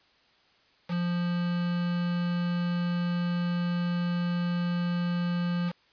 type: tone with quantisation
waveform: triangle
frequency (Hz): 174.61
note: F3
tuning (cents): 0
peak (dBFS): -24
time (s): 0.88-5.73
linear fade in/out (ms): 50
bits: 6
effects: white hiss -63 dBFS RMS until 5.92 s + resampled to 11025 Hz